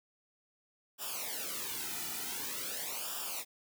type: noise with flanger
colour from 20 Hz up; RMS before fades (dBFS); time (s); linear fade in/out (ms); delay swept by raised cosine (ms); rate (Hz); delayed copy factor
white; -39; 0.98-3.45; 50; 0.47 to 1.87; 0.46; -0.85
effects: none